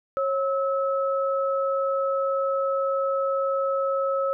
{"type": "tone pair together", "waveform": "sine", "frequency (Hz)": [544.8, 1297], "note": ["C#5", "E6"], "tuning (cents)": [-30, -28], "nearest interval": "octave + minor third", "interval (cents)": 1502, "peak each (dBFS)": [-23, -27], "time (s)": [0.17, 4.33], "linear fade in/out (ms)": 0, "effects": []}